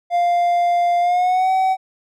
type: tone with pitch glide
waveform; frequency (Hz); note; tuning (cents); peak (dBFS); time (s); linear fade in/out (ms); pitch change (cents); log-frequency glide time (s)
triangle; 698.5 to 757.3; F5 to F#5; 0 to +40; -12; 0.1-1.77; 50; +140; 1-1.51
effects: none